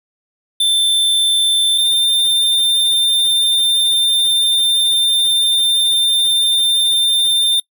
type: tone pair in turn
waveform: square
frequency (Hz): 3552 / 3597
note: A7 / A7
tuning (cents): +16 / +37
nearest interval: unison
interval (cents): 21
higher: second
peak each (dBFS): -12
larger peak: neither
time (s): 0.6-1.78 / 1.78-7.6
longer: second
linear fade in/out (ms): 5
effects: noise-tail reverb RT60 0.1 s tail -23 dB re dry